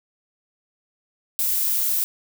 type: noise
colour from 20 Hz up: violet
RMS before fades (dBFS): -22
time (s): 1.39-2.04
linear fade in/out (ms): 0
effects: none